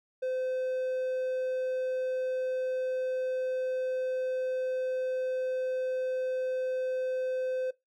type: tone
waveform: triangle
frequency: 514 Hz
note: C5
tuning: 31 cents flat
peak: -27 dBFS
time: 0.22-7.71 s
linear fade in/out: 10 ms
effects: noise-tail reverb RT60 0.2 s tail -21 dB re dry